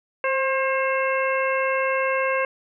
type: harmonic tone with a mistuned harmonic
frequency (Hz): 535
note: C5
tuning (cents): +38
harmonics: 1 / 2 / 3 / 4 / 5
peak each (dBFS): -23 / -26 / -28 / -29 / -30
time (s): 0.24-2.45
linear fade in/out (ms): 2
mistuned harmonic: 1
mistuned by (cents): -23
effects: none